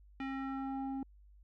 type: tone with low-pass filter sweep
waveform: square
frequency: 269.1 Hz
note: C4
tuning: 49 cents sharp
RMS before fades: -39 dBFS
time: 0.2-1.03 s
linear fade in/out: 2 ms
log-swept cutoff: 2400 to 570 Hz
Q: 2
effects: added 50 Hz sine -57 dBFS peak until 1.43 s